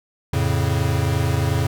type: chord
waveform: square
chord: F augmented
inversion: none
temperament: equal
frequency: 87.31 / 110 / 138.59 Hz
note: F2 / A2 / C#3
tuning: 0 / 0 / 0 cents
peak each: -23 dBFS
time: 0.33-1.67 s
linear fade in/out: 5 ms
effects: none